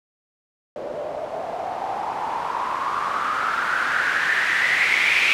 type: noise with low-pass filter sweep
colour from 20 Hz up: blue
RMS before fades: -23 dBFS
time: 0.76-5.33 s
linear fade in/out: 0 ms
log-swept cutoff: 550 to 2400 Hz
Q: 6
effects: none